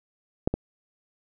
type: clicks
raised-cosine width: 2 ms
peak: -8 / -12 dBFS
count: 2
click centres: 0.475 / 0.54 s
effects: none